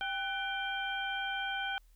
harmonic tone with a mistuned harmonic, 788 Hz, G5, 9 cents sharp, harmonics 1 / 2 / 3 / 4, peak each -38 / -36 / -43 / -40 dBFS, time 0.01-1.78 s, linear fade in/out 0 ms, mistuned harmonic 2, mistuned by -88 cents, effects added 40 Hz sine -58 dBFS peak until 1.95 s + white hiss -73 dBFS RMS until 1.95 s

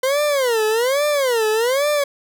40% pulse tone with vibrato, 506 Hz, B4, 42 cents sharp, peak -15 dBFS, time 0.03-2.04 s, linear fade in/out 5 ms, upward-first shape sine, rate 1.2 Hz, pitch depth 280 cents each way, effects none

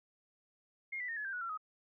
sine tone with pitch steps, 2134 / 1979.6 / 1836.4 / 1703.6 / 1580.3 / 1466 / 1360 / 1261.6 Hz, C7 / B6 / A#6 / G#6 / G6 / F#6 / F6 / D#6, +34 / +4 / -26 / +44 / +14 / -16 / -46 / +24 cents, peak -37 dBFS, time 0.92-1.576 s, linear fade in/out 10 ms, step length 82 ms, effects none

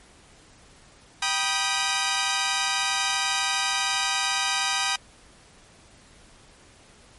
10% pulse chord, G augmented, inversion none, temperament equal with one note detuned, 784 / 971.9 / 1244.5 Hz, G5 / B5 / D#6, 0 / -28 / 0 cents, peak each -19 dBFS, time 1.22-4.96 s, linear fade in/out 5 ms, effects pink hiss -53 dBFS RMS until 7.18 s + MP3 48 kbps

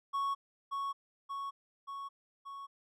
triangle tone with echo, 1108.7 Hz, C#6, in tune, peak -29 dBFS, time 0.13-0.35 s, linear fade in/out 20 ms, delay 580 ms, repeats 4, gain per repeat -3 dB, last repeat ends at 2.67 s, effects none

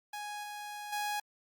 sawtooth tone with level steps, 830.6 Hz, G#5, in tune, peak -35 / -37 / -29 dBFS, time 0.13-1.2 s, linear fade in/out 5 ms, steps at 0.43 / 0.92 s, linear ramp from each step 10 ms, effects Opus 48 kbps

